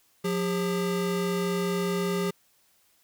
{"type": "tone pair together", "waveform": "square", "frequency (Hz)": [178.9, 402.5], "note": ["F3", "G4"], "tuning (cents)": [42, 46], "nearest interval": "octave + major second", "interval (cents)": 1404, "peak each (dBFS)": [-29, -29], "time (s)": [0.24, 2.31], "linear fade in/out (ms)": 10, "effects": ["white hiss -65 dBFS RMS until 3.03 s"]}